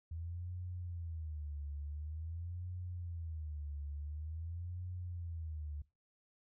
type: tone with vibrato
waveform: sine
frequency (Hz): 80.6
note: E2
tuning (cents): -38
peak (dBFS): -40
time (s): 0.11-5.82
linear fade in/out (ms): 5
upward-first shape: sine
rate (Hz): 0.47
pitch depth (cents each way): 190
effects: noise-tail reverb RT60 0.3 s tail -22 dB re dry